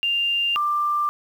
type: tone pair in turn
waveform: sine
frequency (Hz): 2794 / 1185.6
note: F7 / D6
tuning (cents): 0 / +16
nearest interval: octave + minor third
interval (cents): 1484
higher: first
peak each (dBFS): -19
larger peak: neither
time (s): 0.03-0.56 / 0.56-1.09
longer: neither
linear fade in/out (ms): 0
effects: 8-bit